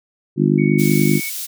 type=harmonic tone; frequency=50.3 Hz; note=G1; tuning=45 cents sharp; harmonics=3 / 4 / 5 / 6 / 7; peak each=-17 / -18 / -19 / -20 / -20 dBFS; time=0.36-1.21 s; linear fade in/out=50 ms
type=tone with vibrato; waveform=sine; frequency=2231 Hz; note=C#7; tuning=11 cents sharp; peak=-26 dBFS; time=0.58-1.3 s; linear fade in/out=10 ms; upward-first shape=triangle; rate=9.8 Hz; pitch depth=8 cents each way
type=high-pass noise; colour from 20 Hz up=white; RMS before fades=-27 dBFS; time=0.78-1.47 s; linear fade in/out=20 ms; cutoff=3600 Hz; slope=12 dB/octave
effects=none